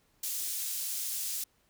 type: high-pass noise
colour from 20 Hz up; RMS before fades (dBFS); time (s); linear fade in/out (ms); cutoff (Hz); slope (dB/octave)
pink; -35; 0.23-1.44; 5; 6600; 12
effects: pink hiss -70 dBFS RMS until 1.69 s